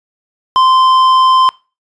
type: tone with hard clipping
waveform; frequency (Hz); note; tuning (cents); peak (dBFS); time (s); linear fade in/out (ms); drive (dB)
sine; 1038; C6; -14; -8; 0.56-1.49; 0; 8
effects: noise-tail reverb RT60 0.3 s tail -22 dB re dry + resampled to 22050 Hz